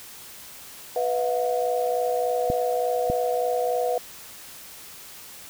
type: chord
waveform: sine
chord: B suspended fourth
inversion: none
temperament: equal with one note detuned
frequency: 493.9 / 659.3 / 722.7 Hz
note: B4 / E5 / F#5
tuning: 0 / 0 / -41 cents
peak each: -24 / -28 / -27 dBFS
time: 0.96-3.98 s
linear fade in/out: 2 ms
type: clicks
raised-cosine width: 3 ms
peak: -14 dBFS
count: 2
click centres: 2.501 / 3.1 s
effects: white hiss -43 dBFS RMS until 5.49 s